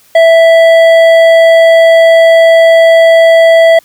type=tone with hard clipping; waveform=sine; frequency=659.3 Hz; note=E5; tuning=in tune; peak=-3 dBFS; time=0.15-3.79 s; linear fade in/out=5 ms; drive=9 dB; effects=white hiss -45 dBFS RMS until 3.84 s